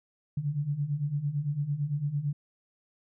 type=beating tone pair; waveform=sine; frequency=139.4 / 148.3 Hz; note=C#3 / D3; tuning=+10 / +17 cents; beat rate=8.9 Hz; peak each=-33 / -29 dBFS; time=0.37-2.33 s; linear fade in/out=5 ms; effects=none